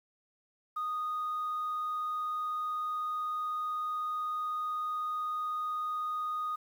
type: tone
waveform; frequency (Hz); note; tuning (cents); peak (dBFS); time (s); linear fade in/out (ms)
sine; 1238; D#6; -9; -30; 0.76-6.56; 10
effects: tanh soft clip ceiling -29 dBFS + 10-bit